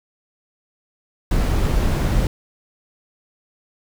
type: noise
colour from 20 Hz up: brown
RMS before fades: -18 dBFS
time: 1.31-2.27 s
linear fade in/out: 2 ms
effects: none